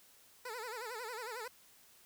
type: tone with vibrato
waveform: 15% pulse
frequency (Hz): 466.2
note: A#4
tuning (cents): 0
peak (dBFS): -35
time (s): 0.45-1.48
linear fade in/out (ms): 5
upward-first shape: sine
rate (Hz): 11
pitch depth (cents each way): 150
effects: white hiss -63 dBFS RMS until 2.05 s